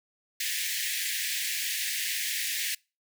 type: high-pass noise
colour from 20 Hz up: pink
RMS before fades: -31 dBFS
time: 0.4-2.75 s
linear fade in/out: 5 ms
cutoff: 1700 Hz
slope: 96 dB/octave
effects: noise-tail reverb RT60 0.3 s tail -26 dB re dry